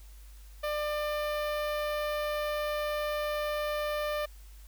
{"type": "tone with notch filter", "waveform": "sawtooth", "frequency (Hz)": 597, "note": "D5", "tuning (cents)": 28, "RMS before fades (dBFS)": -32, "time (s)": [0.63, 4.26], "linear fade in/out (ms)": 10, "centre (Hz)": 7500, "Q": 0.63, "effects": ["added 50 Hz sine -47 dBFS peak until 4.67 s", "white hiss -60 dBFS RMS until 4.67 s"]}